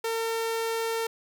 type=tone; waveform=sawtooth; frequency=453.9 Hz; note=A#4; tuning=46 cents flat; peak=-23 dBFS; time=0.04-1.07 s; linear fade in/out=5 ms; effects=none